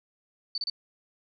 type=tone bursts; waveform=sine; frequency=4542 Hz; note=C#8; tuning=41 cents sharp; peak=-28 dBFS; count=3; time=0.55-0.699 s; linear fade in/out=2 ms; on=29 ms; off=31 ms; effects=none